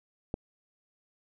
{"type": "click", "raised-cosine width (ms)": 2, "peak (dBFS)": -18, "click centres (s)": 0.341, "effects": []}